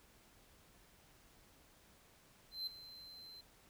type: tone with ADSR envelope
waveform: triangle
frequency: 4094 Hz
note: C8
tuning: 38 cents flat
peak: -36 dBFS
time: 2.51-3.41 s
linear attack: 160 ms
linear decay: 6 ms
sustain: -15 dB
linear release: 6 ms
effects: pink hiss -66 dBFS RMS until 3.69 s